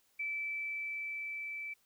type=tone with level ramp; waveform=sine; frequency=2318 Hz; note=D7; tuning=23 cents flat; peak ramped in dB=-34 to -39 dBFS; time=0.19-1.74 s; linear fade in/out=10 ms; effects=white hiss -72 dBFS RMS until 1.85 s